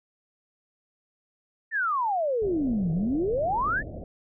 sine exponential two-way sweep, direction down then up, 1846 to 155.56 to 1846 Hz, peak -23 dBFS, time 1.71-3.83 s, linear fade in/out 50 ms, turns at 2.92 s
pink low-pass noise, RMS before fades -37 dBFS, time 2.42-4.04 s, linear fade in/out 2 ms, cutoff 710 Hz, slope 96 dB/octave
effects none

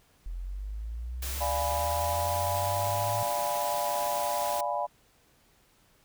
sine linear sweep, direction up, 41.2 to 109.1 Hz, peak -33 dBFS, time 0.26-3.23 s, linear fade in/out 0 ms
white noise, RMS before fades -37 dBFS, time 1.22-4.61 s, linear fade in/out 5 ms
sine chord, D diminished seventh, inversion none, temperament equal, 587.3 / 698.5 / 830.6 / 987.8 Hz, D5 / F5 / Ab5 / Cb6, 0 / 0 / 0 / 0 cents, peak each -33 dBFS, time 1.4-4.87 s, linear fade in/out 20 ms
effects pink hiss -64 dBFS RMS until 6.04 s

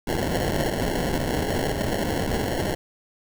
white noise with sample-and-hold, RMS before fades -25 dBFS, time 0.07-2.75 s, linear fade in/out 5 ms, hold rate 1225 Hz, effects none

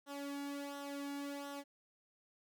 sawtooth tone with flanger, 282.9 Hz, C#4, 35 cents sharp, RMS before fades -44 dBFS, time 0.06-1.64 s, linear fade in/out 50 ms, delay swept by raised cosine 0.42 to 1.62 ms, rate 1.4 Hz, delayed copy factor -0.7, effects none

